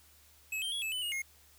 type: tone with pitch steps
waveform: square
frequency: 2577 / 3152 / 3345 / 2611 / 3005 / 2868 / 2150 Hz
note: E7 / G7 / G#7 / E7 / F#7 / F7 / C7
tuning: -40 / +9 / +12 / -17 / +26 / +45 / +47 cents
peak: -34 dBFS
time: 0.52-1.22 s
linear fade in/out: 5 ms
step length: 100 ms
effects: added 74 Hz sine -65 dBFS peak until 1.58 s + white hiss -62 dBFS RMS until 1.58 s